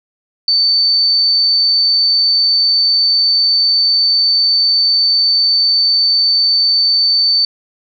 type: tone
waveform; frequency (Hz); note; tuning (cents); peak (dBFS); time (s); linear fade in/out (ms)
sine; 4544; C#8; +42; -9; 0.48-7.45; 2
effects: none